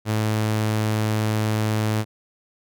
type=tone; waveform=sawtooth; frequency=108.2 Hz; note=A2; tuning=29 cents flat; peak=-16 dBFS; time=0.05-2.05 s; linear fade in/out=50 ms; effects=none